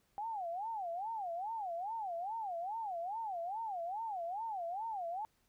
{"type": "tone with vibrato", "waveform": "sine", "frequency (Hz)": 784, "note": "G5", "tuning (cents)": 0, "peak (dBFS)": -37, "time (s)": [0.18, 5.25], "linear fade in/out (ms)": 0, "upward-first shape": "sine", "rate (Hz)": 2.4, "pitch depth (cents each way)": 270, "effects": ["pink hiss -75 dBFS RMS until 5.48 s"]}